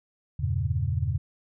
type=chord; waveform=sine; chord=E diminished seventh; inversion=none; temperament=equal; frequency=82.41 / 98 / 116.54 / 138.59 Hz; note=E2 / G2 / Bb2 / Db3; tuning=0 / 0 / 0 / 0 cents; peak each=-29 / -29 / -30 / -30 dBFS; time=0.39-1.18 s; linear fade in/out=10 ms; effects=none